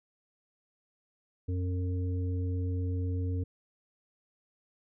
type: harmonic tone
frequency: 90.8 Hz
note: F#2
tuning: 32 cents flat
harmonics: 1 / 3 / 5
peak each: -29 / -39 / -43 dBFS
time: 1.48-3.44 s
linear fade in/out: 10 ms
effects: none